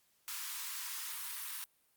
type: high-pass noise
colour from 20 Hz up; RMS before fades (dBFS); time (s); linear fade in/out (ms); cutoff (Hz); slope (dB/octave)
white; -42; 0.28-1.64; 0; 900; 96
effects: white hiss -73 dBFS RMS until 1.96 s + Opus 48 kbps